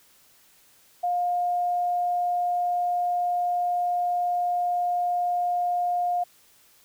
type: tone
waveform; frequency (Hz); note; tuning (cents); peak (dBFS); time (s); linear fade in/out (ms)
sine; 709; F5; +26; -22; 1.03-6.24; 10
effects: white hiss -58 dBFS RMS until 6.84 s